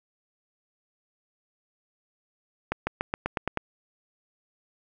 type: accelerating click train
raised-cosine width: 0.5 ms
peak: -11 dBFS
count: 8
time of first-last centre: 2.72-3.573 s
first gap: 150 ms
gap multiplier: 0.93
effects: none